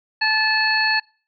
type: harmonic tone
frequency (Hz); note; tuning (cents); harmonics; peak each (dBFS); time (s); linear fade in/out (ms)
870; A5; -20; 1 / 2 / 3 / 5; -24 / -19 / -24 / -22; 0.21-1; 10
effects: noise-tail reverb RT60 0.4 s tail -24 dB re dry